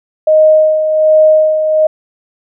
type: tone with tremolo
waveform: sine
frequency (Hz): 622.3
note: D#5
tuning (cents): 0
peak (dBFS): -3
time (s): 0.27-1.87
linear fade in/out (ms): 5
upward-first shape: sine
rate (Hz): 1.3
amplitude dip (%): 55
effects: none